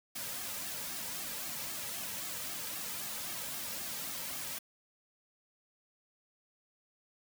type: noise with flanger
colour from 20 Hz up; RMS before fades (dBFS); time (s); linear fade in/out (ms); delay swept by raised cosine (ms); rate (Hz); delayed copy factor
white; -40; 0.15-4.59; 10; 2 to 2.84; 3.8; -0.65
effects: none